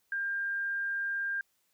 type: tone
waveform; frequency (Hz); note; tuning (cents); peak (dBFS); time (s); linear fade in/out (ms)
sine; 1599; G6; +34; -30; 0.12-1.41; 2
effects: white hiss -74 dBFS RMS until 1.73 s